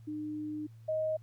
sine tone pair in turn, 303.4 / 626.7 Hz, D#4 / D#5, -44 / +12 cents, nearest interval octave + minor second, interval 1256 cents, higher second, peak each -35 / -29 dBFS, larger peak second, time 0.07-0.67 / 0.88-1.17 s, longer first, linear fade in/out 10 ms, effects added 113 Hz sine -50 dBFS peak until 1.22 s + pink hiss -72 dBFS RMS until 1.22 s

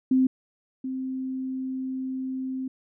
sine tone pair in turn, 260 / 261.2 Hz, C4 / C4, -11 / -3 cents, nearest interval unison, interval 8 cents, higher second, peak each -17 / -28 dBFS, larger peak first, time 0.11-0.27 / 0.84-2.68 s, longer second, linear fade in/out 5 ms, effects none

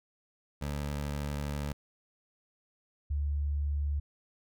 20% pulse / sine tone pair in turn, 72.4 / 72.4 Hz, D2 / D2, -24 / -24 cents, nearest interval unison, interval 0 cents, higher neither, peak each -28 dBFS, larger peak neither, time 0.61-1.73 / 3.1-4 s, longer first, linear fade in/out 10 ms, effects none

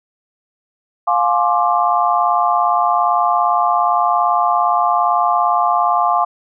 sine chord, D half-diminished seventh, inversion first, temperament just, 704.8 / 845.8 / 1057.2 / 1174.7 Hz, F5 / Ab5 / C6 / D6, +16 / +31 / +18 / 0 cents, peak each -16 / -19 / -18 / -18 dBFS, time 1.07-6.25 s, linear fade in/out 10 ms, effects none

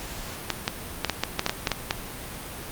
clicks, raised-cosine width 0.2 ms, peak -5 dBFS, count 11, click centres 0.503 / 0.679 / 1.047 / 1.097 / 1.236 / 1.394 / 1.464 / 1.495 / 1.672 / 1.717 / 1.909 s, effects pink hiss -37 dBFS RMS until 2.71 s + Opus 48 kbps

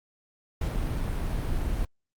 brown noise, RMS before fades -28 dBFS, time 0.61-1.85 s, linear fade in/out 5 ms, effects Opus 48 kbps

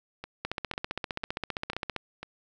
two click trains, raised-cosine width 0.3 ms, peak -22 / -15 dBFS, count 5 / 24, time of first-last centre 0.24-2.23 / 0.45-1.963 s, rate 2.01 / 15.2 Hz, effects none

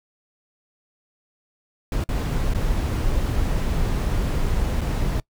brown noise with dropouts, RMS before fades -22 dBFS, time 1.92-5.2 s, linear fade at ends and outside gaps 2 ms, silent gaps 2.04-2.089 / 2.537-2.547 / 4.81-4.814 s, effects noise-tail reverb RT60 0.1 s tail -23 dB re dry

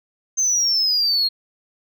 sine exponential sweep, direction down, 6310 to 4225 Hz, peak -14 dBFS, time 0.37-1.29 s, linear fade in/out 20 ms, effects tanh soft clip ceiling -14 dBFS

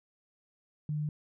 sine tone, 150.5 Hz, D3, 43 cents sharp, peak -30 dBFS, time 0.89-1.09 s, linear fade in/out 2 ms, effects none

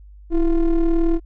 triangle ring-modulated tone, 175.6 Hz, F3, 10 cents sharp, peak -9 dBFS, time 0.3-1.2 s, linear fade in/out 50 ms, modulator 156 Hz, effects added 50 Hz sine -40 dBFS peak until 1.25 s

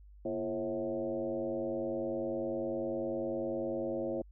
sine tone with frequency modulation, 440 Hz, A4, in tune, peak -32 dBFS, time 0.25-4.22 s, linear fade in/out 5 ms, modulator 100 Hz, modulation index 2, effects added 50 Hz sine -52 dBFS peak until 4.31 s

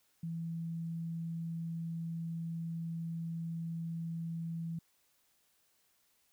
sine tone, 165.7 Hz, E3, 9 cents sharp, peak -36 dBFS, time 0.23-4.79 s, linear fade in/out 5 ms, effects white hiss -73 dBFS RMS until 6.32 s

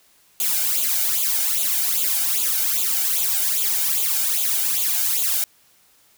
blue noise with flanger, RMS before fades -21 dBFS, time 0.4-5.44 s, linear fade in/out 2 ms, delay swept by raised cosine 0.27 to 1.37 ms, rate 2.5 Hz, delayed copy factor +0.8, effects white hiss -57 dBFS RMS until 6.17 s

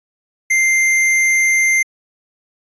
square tone, 2093 Hz, C7, in tune, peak -12 dBFS, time 0.5-1.83 s, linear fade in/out 10 ms, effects resampled to 22050 Hz

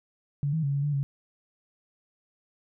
sine tone with pitch steps, 142.9 / 159.8 / 140.1 / 140.9 / 146.5 / 139.3 Hz, D3 / D#3 / C#3 / C#3 / D3 / C#3, -47 / +47 / +19 / +29 / -4 / +9 cents, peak -24 dBFS, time 0.43-1.03 s, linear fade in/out 0 ms, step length 100 ms, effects none

